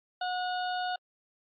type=harmonic tone; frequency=728 Hz; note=F#5; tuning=28 cents flat; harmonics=1 / 2 / 4 / 5 / 6; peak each=-31 / -37 / -43 / -44 / -46 dBFS; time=0.21-0.96 s; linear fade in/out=5 ms; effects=AAC 48 kbps